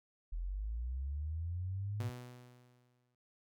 sine linear sweep, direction up, 40 to 109.2 Hz, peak -36 dBFS, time 0.32-2.1 s, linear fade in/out 10 ms
sawtooth tone with exponential decay, 123.47 Hz, B2, in tune, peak -36 dBFS, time 2-3.15 s, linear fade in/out 0 ms, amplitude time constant 250 ms
effects none

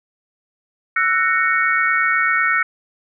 sine chord, F# dominant seventh, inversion third, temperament just, 1332 / 1480 / 1850 / 2220 Hz, E6 / F#6 / A#6 / C#7, +18 / 0 / -14 / +2 cents, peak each -20 dBFS, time 0.96-2.63 s, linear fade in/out 5 ms, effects none

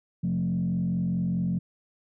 sine tone with frequency modulation, 176.9 Hz, F3, 23 cents sharp, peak -23 dBFS, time 0.23-1.59 s, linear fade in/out 10 ms, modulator 44.8 Hz, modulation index 0.9, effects tanh soft clip ceiling -19 dBFS

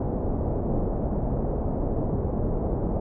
pink low-pass noise, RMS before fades -26 dBFS, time 0-3 s, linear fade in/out 5 ms, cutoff 700 Hz, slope 24 dB/octave, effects none

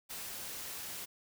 white noise, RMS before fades -43 dBFS, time 0.09-1.06 s, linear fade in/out 20 ms, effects none

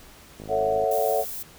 click train, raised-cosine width 2 ms, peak -26 dBFS, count 24, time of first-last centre 0.4-0.838 s, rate 52.5 Hz
sine chord, F# minor seventh, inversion first, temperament equal with one note detuned, 444.3 / 554.4 / 659.3 / 740 Hz, A4 / C#5 / E5 / F#5, +17 / 0 / 0 / 0 cents, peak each -26 dBFS, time 0.48-1.25 s, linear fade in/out 50 ms
violet noise, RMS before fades -34 dBFS, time 0.91-1.43 s, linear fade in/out 5 ms
effects pink hiss -49 dBFS RMS until 1.58 s

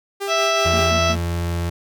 sawtooth tone with tremolo, 398 Hz, G4, 26 cents sharp, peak -19 dBFS, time 0.2-0.92 s, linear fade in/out 20 ms, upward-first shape sine, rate 5.3 Hz, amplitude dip 50%
harmonic tone, 659.3 Hz, E5, in tune, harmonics 1 / 2 / 3 / 4 / 5 / 6 / 7 / 8 / 9, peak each -20 / -22 / -30 / -25 / -27 / -32 / -33 / -32 / -30 dBFS, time 0.27-1.16 s, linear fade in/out 50 ms
35% pulse tone, 85.6 Hz, F2, 34 cents flat, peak -19 dBFS, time 0.65-1.7 s, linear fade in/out 10 ms
sine tone bursts, 228.2 Hz, A#3, 37 cents flat, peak -26 dBFS, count 3, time 0.73-1.169 s, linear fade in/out 2 ms, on 73 ms, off 110 ms
effects none

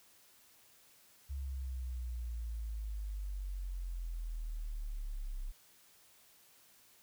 sine exponential sweep, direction down, 69.2 to 32.7 Hz, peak -37 dBFS, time 1.29-5.52 s, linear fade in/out 20 ms, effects white hiss -64 dBFS RMS until 7.02 s

